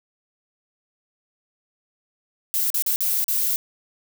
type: noise with dropouts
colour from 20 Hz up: violet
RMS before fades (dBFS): -22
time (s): 2.54-3.56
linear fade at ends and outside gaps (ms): 0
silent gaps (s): 2.702-2.743 / 2.823-2.863 / 2.96-3.006 / 3.242-3.282
effects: none